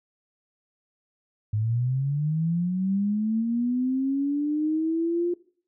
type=linear sweep; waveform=sine; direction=up; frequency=103.83 to 352.5 Hz; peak=-22 dBFS; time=1.53-5.34 s; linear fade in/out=5 ms; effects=noise-tail reverb RT60 0.5 s tail -20 dB re dry